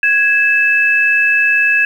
sine tone pair together, 1661.2 / 2619 Hz, G#6 / E7, 0 / -12 cents, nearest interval minor sixth, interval 788 cents, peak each -12 dBFS, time 0.03-1.85 s, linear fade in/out 2 ms, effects 7-bit

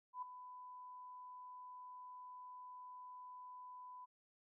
sine tone with ADSR envelope, 999 Hz, B5, 20 cents sharp, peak -40 dBFS, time 0.13-4.06 s, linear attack 93 ms, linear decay 5 ms, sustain -11 dB, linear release 20 ms, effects none

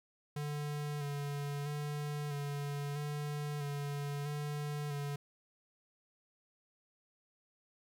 square tone with vibrato, 145.3 Hz, D3, 18 cents flat, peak -37 dBFS, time 0.36-5.16 s, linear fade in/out 5 ms, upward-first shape square, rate 0.77 Hz, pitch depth 24 cents each way, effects 13-bit

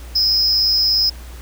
triangle tone with amplitude modulation, 5120 Hz, D#8, 49 cents sharp, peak -8 dBFS, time 0.15-1.1 s, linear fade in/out 10 ms, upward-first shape sine, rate 237 Hz, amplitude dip 90%, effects added 60 Hz sine -32 dBFS peak until 1.41 s + pink hiss -42 dBFS RMS until 1.41 s

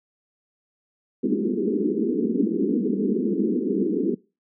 pink band-pass noise, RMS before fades -23 dBFS, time 1.23-4.15 s, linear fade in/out 10 ms, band 190 to 440 Hz, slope 96 dB/octave, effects noise-tail reverb RT60 0.3 s tail -23 dB re dry

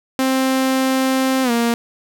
sawtooth tone with pitch glide, 263.1 to 234.4 Hz, C4 to A#3, +10 to +10 cents, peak -11 dBFS, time 0.19-1.74 s, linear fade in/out 0 ms, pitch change -200 cents, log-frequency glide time 1.43-1.51 s, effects none

